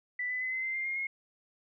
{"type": "tone with pitch steps", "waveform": "sine", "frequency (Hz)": [1980, 2004, 2029, 2053, 2078, 2104, 2129, 2155], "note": ["B6", "B6", "B6", "C7", "C7", "C7", "C7", "C#7"], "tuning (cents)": [4, 25, 46, -33, -12, 9, 30, -49], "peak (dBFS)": -31, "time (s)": [0.19, 1.07], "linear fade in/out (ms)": 5, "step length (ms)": 110, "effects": []}